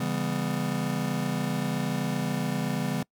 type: chord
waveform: square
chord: C# half-diminished seventh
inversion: none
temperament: just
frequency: 138.59 / 166.31 / 199.57 / 249.5 Hz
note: C#3 / E3 / G3 / B3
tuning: 0 / +16 / +31 / +18 cents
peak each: -33 dBFS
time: 0-3.03 s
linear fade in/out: 5 ms
effects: noise-tail reverb RT60 0.1 s tail -24 dB re dry